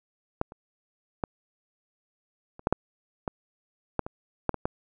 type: clicks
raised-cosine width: 1 ms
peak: -11 / -29 / -13 / -30 / -9 / -7 / -15 / -10 / -21 / -8 / -18 / -12 dBFS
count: 12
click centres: 0.414 / 0.521 / 1.238 / 2.594 / 2.671 / 2.726 / 3.278 / 3.993 / 4.065 / 4.493 / 4.543 / 4.655 s
effects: none